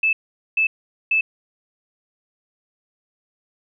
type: tone bursts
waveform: sine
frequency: 2622 Hz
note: E7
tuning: 10 cents flat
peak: -15 dBFS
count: 3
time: 0.03-1.21 s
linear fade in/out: 5 ms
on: 100 ms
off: 440 ms
effects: none